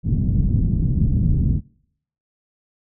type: low-pass noise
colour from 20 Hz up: white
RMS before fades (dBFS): -18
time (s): 0.03-1.61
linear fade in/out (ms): 50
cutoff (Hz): 180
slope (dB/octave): 24
effects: noise-tail reverb RT60 0.7 s tail -26 dB re dry